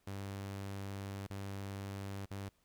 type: tone with dropouts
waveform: sawtooth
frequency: 98.6 Hz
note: G2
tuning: 11 cents sharp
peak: -37 dBFS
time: 0.07-2.49 s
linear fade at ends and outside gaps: 5 ms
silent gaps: 1.268-1.302 / 2.257-2.307 s
effects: pink hiss -75 dBFS RMS until 2.64 s